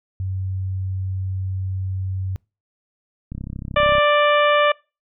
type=tone; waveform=sine; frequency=94.5 Hz; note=F#2; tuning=37 cents sharp; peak=-22 dBFS; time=0.2-2.36 s; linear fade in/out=0 ms
type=click train; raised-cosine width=5 ms; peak=-18 dBFS; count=23; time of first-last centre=3.32-3.983 s; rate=33.2 Hz
type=harmonic tone; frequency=589 Hz; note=D5; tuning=5 cents sharp; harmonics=1 / 2 / 3 / 4 / 5 / 6; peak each=-16 / -18 / -23 / -25 / -27 / -32 dBFS; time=3.76-4.72 s; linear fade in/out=5 ms
effects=noise-tail reverb RT60 0.3 s tail -26 dB re dry